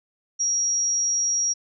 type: tone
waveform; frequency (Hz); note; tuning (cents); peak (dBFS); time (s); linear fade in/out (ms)
sine; 5670; F8; +25; -20; 0.39-1.54; 20
effects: none